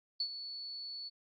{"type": "tone with ADSR envelope", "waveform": "sine", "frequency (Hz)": 4435, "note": "C#8", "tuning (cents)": 0, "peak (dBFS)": -30, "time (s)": [0.2, 1.1], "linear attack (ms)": 3, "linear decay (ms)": 74, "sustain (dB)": -11, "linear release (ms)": 26, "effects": ["Opus 48 kbps"]}